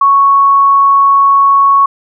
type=tone; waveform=sine; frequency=1108.7 Hz; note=C#6; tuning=in tune; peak=-4 dBFS; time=0.01-1.86 s; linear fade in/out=5 ms; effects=none